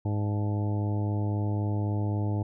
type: harmonic tone with a mistuned harmonic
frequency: 103.83 Hz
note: G#2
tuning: in tune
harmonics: 1 / 2 / 3 / 4 / 5 / 6 / 7 / 8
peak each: -26 / -36 / -35 / -42 / -44 / -44 / -45 / -43 dBFS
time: 0.05-2.43 s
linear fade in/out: 5 ms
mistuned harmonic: 8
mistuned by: +75 cents
effects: none